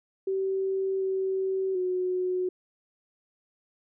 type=tone with pitch steps; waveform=sine; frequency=384.4 / 381.6 / 366 Hz; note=G4 / G4 / F#4; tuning=-34 / -47 / -19 cents; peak=-25 dBFS; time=0.27-2.49 s; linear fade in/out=5 ms; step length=740 ms; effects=none